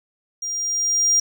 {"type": "tone with level ramp", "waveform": "triangle", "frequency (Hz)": 5700, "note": "F8", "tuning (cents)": 34, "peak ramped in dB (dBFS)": [-24, -12], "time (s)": [0.42, 1.2], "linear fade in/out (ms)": 5, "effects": []}